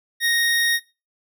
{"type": "tone", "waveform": "25% pulse", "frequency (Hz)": 1864.7, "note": "A#6", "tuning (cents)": 0, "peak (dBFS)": -14, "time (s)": [0.2, 0.8], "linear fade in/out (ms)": 50, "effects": ["noise-tail reverb RT60 0.3 s tail -21 dB re dry"]}